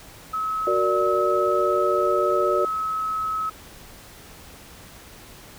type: tone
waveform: sine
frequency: 1287 Hz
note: E6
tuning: 42 cents flat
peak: -23 dBFS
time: 0.33-3.5 s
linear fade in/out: 10 ms
type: chord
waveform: sine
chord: Gb augmented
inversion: none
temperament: equal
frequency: 370 / 466.2 / 587.3 Hz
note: Gb4 / Bb4 / D5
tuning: 0 / 0 / 0 cents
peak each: -23 / -26 / -23 dBFS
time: 0.67-2.65 s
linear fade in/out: 2 ms
effects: pink hiss -45 dBFS RMS until 5.58 s